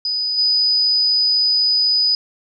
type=tone with level steps; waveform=sine; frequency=4978 Hz; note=D#8; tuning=in tune; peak=-18 / -13 dBFS; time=0.05-2.15 s; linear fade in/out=2 ms; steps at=0.37 s; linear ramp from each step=20 ms; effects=none